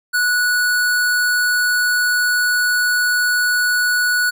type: tone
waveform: square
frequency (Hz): 1471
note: F#6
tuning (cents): -11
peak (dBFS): -15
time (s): 0.13-4.31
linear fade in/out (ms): 20
effects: none